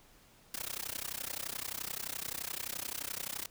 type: noise with amplitude modulation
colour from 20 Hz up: white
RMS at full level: -36 dBFS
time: 0.54-3.46 s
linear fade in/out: 2 ms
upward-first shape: sine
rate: 31.6 Hz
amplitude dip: 100%
effects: pink hiss -62 dBFS RMS until 3.5 s